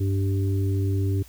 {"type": "harmonic tone", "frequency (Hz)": 97.5, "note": "G2", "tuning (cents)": -9, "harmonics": [1, 3, 4], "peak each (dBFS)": [-21, -31, -33], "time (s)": [0, 1.23], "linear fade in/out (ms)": 10, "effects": ["added 60 Hz sine -48 dBFS peak until 1.28 s", "white hiss -52 dBFS RMS until 1.28 s"]}